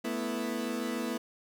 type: chord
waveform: 30% pulse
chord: A suspended second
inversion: none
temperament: equal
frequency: 220 / 246.9 / 329.6 Hz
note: A3 / B3 / E4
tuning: 0 / 0 / 0 cents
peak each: -34 / -32 / -35 dBFS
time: 0.04-1.18 s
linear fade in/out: 10 ms
effects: none